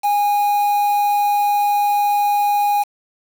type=tone with quantisation; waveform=triangle; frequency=821 Hz; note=G#5; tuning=20 cents flat; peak=-12 dBFS; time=0.03-2.84 s; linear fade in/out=20 ms; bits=5; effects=none